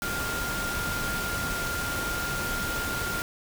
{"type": "tone in noise", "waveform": "sine", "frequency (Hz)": 1402, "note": "F6", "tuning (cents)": 6, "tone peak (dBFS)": -31, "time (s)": [0.02, 3.22], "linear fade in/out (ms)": 0, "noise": "pink", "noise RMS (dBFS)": -32, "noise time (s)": [0.02, 3.22], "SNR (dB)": -2, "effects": []}